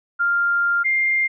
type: tone pair in turn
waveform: sine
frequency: 1396.9 / 2108 Hz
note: F6 / C7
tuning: 0 / +12 cents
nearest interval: perfect fifth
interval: 712 cents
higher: second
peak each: -16 dBFS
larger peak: neither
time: 0.19-0.84 / 0.84-1.28 s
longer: first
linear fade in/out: 20 ms
effects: none